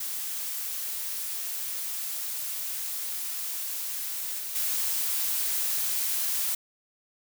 blue noise with level steps, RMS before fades -33 / -35 / -28 dBFS, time 0-6.55 s, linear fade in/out 5 ms, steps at 4.39 / 4.55 s, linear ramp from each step 10 ms, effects none

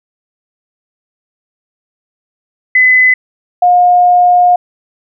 sine tone pair in turn, 2017 / 714.4 Hz, B6 / F5, +36 / +39 cents, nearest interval octave + tritone, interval 1797 cents, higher first, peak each -4 dBFS, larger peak neither, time 2.75-3.14 / 3.62-4.56 s, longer second, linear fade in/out 5 ms, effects none

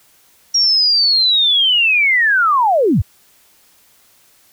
sine linear sweep, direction down, 5640 to 58.27 Hz, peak -10 dBFS, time 0.54-3.02 s, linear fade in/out 10 ms, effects white hiss -52 dBFS RMS until 4.52 s

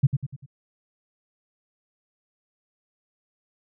sine tone with echo, 136.2 Hz, C#3, 30 cents flat, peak -12 dBFS, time 0.03-0.07 s, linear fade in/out 10 ms, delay 98 ms, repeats 4, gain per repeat -7 dB, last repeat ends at 0.462 s, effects none

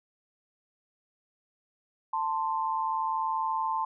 sine tone pair together, 885.9 / 1046.5 Hz, A5 / C6, +12 / 0 cents, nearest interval minor third, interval 288 cents, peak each -29 / -30 dBFS, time 2.13-3.85 s, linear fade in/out 5 ms, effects none

